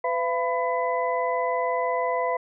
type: tone cluster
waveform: sine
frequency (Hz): 505 / 679 / 999 / 2007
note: B4 / F5 / B5 / B6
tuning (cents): +39 / -49 / +20 / +27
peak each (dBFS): -27 / -27 / -27 / -34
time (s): 0.04-2.37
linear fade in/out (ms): 5
effects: none